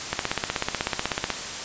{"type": "click train", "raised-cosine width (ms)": 0.3, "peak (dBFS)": -7, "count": 20, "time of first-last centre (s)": [0.13, 1.303], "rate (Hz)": 16.2, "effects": ["white hiss -32 dBFS RMS until 1.64 s", "resampled to 16000 Hz"]}